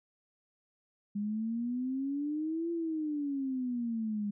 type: exponential two-way sweep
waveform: sine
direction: up then down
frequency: 202.3 to 341.1 to 202.3 Hz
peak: -31 dBFS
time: 1.15-4.31 s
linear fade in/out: 10 ms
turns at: 2.71 s
effects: none